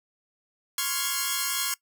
5% pulse chord, Db major seventh, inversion third, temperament equal, 1046.5 / 1108.7 / 1396.9 / 1661.2 Hz, C6 / Db6 / F6 / Ab6, 0 / 0 / 0 / 0 cents, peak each -20 dBFS, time 0.78-1.74 s, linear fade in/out 2 ms, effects noise-tail reverb RT60 0.1 s tail -21 dB re dry

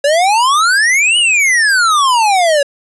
square exponential two-way sweep, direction up then down, 554.4 to 2975 to 554.4 Hz, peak -9 dBFS, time 0.04-2.63 s, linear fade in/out 5 ms, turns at 1.18 s, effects resampled to 24000 Hz + 8-bit

